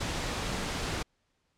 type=tone in noise; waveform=sine; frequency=185 Hz; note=F#3; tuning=in tune; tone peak=-41 dBFS; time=0.45-0.7 s; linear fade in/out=10 ms; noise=pink; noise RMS=-33 dBFS; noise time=0-1.03 s; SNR=-11 dB; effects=pink hiss -75 dBFS RMS until 1.57 s + low-pass 7000 Hz 12 dB/octave